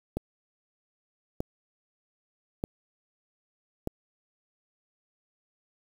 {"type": "click train", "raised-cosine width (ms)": 2, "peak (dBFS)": -16, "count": 4, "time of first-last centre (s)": [0.17, 3.874], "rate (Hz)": 0.81, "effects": ["7-bit"]}